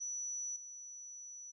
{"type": "tone with level steps", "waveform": "sine", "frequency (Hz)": 5920, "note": "F#8", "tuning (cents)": 0, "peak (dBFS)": [-38, -47], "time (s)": [0, 1.52], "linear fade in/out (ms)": 20, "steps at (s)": 0.56, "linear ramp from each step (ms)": 2, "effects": []}